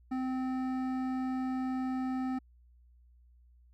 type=tone with hard clipping; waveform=sine; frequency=258.7 Hz; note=C4; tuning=19 cents flat; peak=-33 dBFS; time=0.11-2.39 s; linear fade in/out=10 ms; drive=12 dB; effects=added 60 Hz sine -58 dBFS peak until 3.73 s